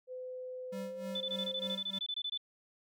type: tone with pitch glide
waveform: sine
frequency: 508 to 524.7 Hz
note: B4 to C5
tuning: +49 to +5 cents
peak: -40 dBFS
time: 0.07-1.78 s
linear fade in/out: 50 ms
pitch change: +56 cents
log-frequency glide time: 0.78-1.01 s
type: tone with tremolo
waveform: square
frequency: 193.9 Hz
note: G3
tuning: 19 cents flat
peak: -40 dBFS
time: 0.72-1.99 s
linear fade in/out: 10 ms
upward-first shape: sine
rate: 3.3 Hz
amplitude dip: 85%
type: tone bursts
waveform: sine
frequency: 3500 Hz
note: A7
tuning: 10 cents flat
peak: -34 dBFS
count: 16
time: 1.15-2.376 s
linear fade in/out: 5 ms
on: 56 ms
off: 22 ms
effects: none